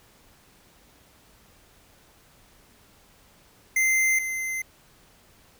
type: tone pair in turn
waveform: square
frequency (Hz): 2079 / 2071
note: C7 / C7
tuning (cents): -12 / -18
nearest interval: unison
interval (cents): 6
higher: first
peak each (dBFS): -20 / -28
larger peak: first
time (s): 3.76-4.19 / 4.19-4.62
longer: neither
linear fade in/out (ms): 5
effects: pink hiss -57 dBFS RMS until 5.59 s